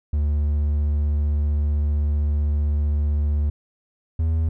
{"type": "tone pair in turn", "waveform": "triangle", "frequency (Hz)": [73.7, 80.5], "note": ["D2", "E2"], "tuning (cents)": [7, -41], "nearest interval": "major second", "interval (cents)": 152, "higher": "second", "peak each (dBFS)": -16, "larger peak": "neither", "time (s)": [[0.13, 3.5], [4.19, 4.49]], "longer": "first", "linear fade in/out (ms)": 5, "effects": []}